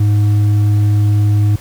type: tone with hard clipping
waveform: sine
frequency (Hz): 103.83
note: G#2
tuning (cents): 0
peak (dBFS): -10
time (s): 0-1.56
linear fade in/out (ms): 5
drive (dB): 4
effects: pink hiss -38 dBFS RMS until 1.6 s